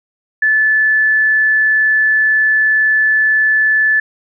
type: tone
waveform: sine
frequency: 1739 Hz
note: A6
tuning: 21 cents flat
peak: -9 dBFS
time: 0.42-4 s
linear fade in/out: 5 ms
effects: none